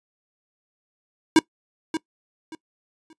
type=tone with echo; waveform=square; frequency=319.4 Hz; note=D#4; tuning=45 cents sharp; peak=-11 dBFS; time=1.36-1.39 s; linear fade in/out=2 ms; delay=580 ms; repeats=3; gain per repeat=-12 dB; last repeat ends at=3.13 s; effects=noise-tail reverb RT60 0.1 s tail -22 dB re dry + resampled to 22050 Hz